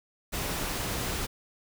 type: noise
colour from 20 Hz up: pink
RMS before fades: -32 dBFS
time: 0.32-1.27 s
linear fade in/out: 20 ms
effects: none